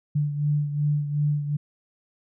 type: beating tone pair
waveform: sine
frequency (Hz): 146.83 / 149.53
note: D3 / D3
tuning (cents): 0 / +32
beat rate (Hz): 2.7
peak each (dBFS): -22 / -29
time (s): 0.15-1.57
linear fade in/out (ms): 10
effects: none